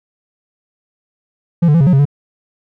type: tone with pitch steps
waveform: triangle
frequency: 170.5 / 147.7 / 168.3 / 136.6 / 181.5 / 136.2 / 143.5 Hz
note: F3 / D3 / E3 / C#3 / F#3 / C#3 / D3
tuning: -41 / +10 / +36 / -25 / -33 / -30 / -40 cents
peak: -5 dBFS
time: 1.62-2.054 s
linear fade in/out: 10 ms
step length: 62 ms
effects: none